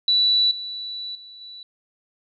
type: tone with level steps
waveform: sine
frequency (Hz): 3951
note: B7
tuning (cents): 0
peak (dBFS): -15 / -29 / -40 / -37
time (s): 0.08-1.63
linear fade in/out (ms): 2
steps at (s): 0.51 / 1.15 / 1.41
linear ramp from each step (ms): 2
effects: none